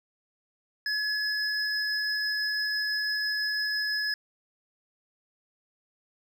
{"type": "tone pair together", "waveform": "triangle", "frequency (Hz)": [1700, 5094], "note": ["G#6", "D#8"], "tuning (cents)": [40, 40], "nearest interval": "octave + perfect fifth", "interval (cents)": 1900, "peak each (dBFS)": [-27, -29], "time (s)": [0.86, 4.14], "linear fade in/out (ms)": 2, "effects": []}